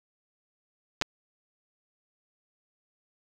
clicks, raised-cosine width 0.2 ms, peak -9 dBFS, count 2, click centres 1.014 / 1.021 s, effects none

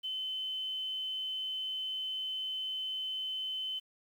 sine tone, 3052 Hz, G7, 47 cents flat, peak -34 dBFS, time 0.03-3.8 s, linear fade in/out 20 ms, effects 10-bit

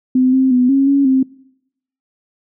sine tone with pitch steps, 256.4 / 262.7 / 249.9 / 272.7 / 278.5 / 263.2 Hz, C4 / C4 / B3 / C#4 / C#4 / C4, -35 / +7 / +21 / -28 / +8 / +10 cents, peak -9 dBFS, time 0.15-1.23 s, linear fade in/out 5 ms, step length 180 ms, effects noise-tail reverb RT60 0.8 s tail -24 dB re dry

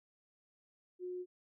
sine tone, 361.9 Hz, F#4, 38 cents flat, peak -39 dBFS, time 0.99-1.26 s, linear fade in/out 50 ms, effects none

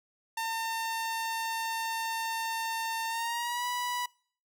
sawtooth tone with pitch glide, 905 to 981.2 Hz, A5 to B5, +48 to -12 cents, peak -27 dBFS, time 0.37-4.06 s, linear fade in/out 5 ms, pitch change +140 cents, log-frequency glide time 3.08-3.66 s, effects noise-tail reverb RT60 0.5 s tail -24 dB re dry

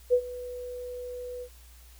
sine tone with ADSR envelope, 493.9 Hz, B4, in tune, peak -16 dBFS, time 0.1-1.49 s, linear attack 33 ms, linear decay 73 ms, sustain -19 dB, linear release 69 ms, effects added 60 Hz sine -50 dBFS peak until 1.99 s + white hiss -57 dBFS RMS until 1.99 s

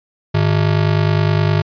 square ring-modulated tone, 128.2 Hz, C3, 35 cents flat, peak -10 dBFS, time 0.34-1.62 s, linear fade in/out 10 ms, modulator 24.9 Hz, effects resampled to 11025 Hz

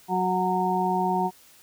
harmonic tone, 184.1 Hz, F#3, 8 cents flat, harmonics 1 / 2 / 4 / 5, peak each -28 / -29 / -26 / -26 dBFS, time 0.08-1.31 s, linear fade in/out 50 ms, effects white hiss -54 dBFS RMS until 1.62 s

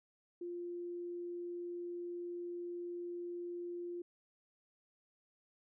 sine tone, 349.2 Hz, F4, in tune, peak -40 dBFS, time 0.41-4.02 s, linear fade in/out 5 ms, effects none

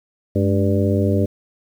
harmonic tone with a mistuned harmonic, 98.4 Hz, G2, 7 cents sharp, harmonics 1 / 2 / 3 / 4 / 5 / 6, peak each -18 / -21 / -23 / -24 / -25 / -26 dBFS, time 0.35-1.26 s, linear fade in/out 10 ms, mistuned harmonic 2, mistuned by +110 cents, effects 8-bit

